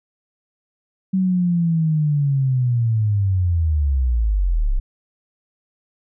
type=linear sweep; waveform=sine; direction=down; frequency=190.9 to 30.2 Hz; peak=-15 dBFS; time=1.13-4.8 s; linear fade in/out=10 ms; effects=none